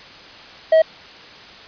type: tone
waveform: triangle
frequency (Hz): 640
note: D#5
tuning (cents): +49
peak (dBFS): -7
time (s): 0.72-0.82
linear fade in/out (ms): 5
effects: white hiss -40 dBFS RMS until 1.67 s + resampled to 11025 Hz